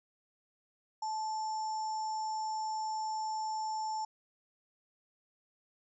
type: tone with sample-and-hold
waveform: sine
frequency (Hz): 870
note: A5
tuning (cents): -20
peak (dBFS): -33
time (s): 1.02-4.05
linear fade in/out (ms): 5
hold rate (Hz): 6300
effects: resampled to 22050 Hz